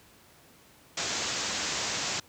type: low-pass noise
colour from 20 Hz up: white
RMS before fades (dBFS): -32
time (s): 0.97-2.2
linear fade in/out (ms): 5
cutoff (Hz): 7500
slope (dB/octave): 96
effects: pink hiss -57 dBFS RMS until 2.28 s + high-pass 80 Hz 12 dB/octave